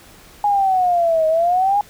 sine exponential two-way sweep, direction down then up, 832 to 627 to 832 Hz, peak -13 dBFS, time 0.44-1.81 s, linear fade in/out 2 ms, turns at 1.27 s, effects pink hiss -45 dBFS RMS until 1.89 s

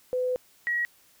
sine tone pair in turn, 504 / 1909.5 Hz, B4 / A#6, +35 / +41 cents, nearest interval octave + major seventh, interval 2306 cents, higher second, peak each -24 dBFS, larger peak neither, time 0.13-0.36 / 0.67-0.85 s, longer first, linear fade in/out 0 ms, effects white hiss -60 dBFS RMS until 1.2 s

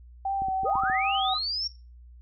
sine tone with vibrato, 773 Hz, G5, 24 cents flat, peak -25 dBFS, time 0.25-1.34 s, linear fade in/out 5 ms, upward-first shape sine, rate 2.6 Hz, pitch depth 29 cents each way
clicks, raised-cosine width 3 ms, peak -27 dBFS, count 6, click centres 0.42 / 0.485 / 0.634 / 0.755 / 0.836 / 0.899 s
sine linear sweep, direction up, 384.6 to 5588 Hz, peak -27 dBFS, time 0.64-1.68 s, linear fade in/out 10 ms
sine tone with tremolo, 1244.5 Hz, D#6, in tune, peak -30 dBFS, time 0.65-1.39 s, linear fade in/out 20 ms, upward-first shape square, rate 10 Hz, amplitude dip 30%
effects noise-tail reverb RT60 0.3 s tail -18 dB re dry + added 60 Hz sine -46 dBFS peak until 2.21 s

